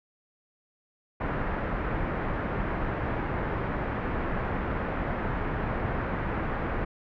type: low-pass noise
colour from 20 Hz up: pink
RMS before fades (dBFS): -30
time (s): 1.2-6.85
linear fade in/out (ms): 10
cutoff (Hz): 1900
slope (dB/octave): 24
effects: none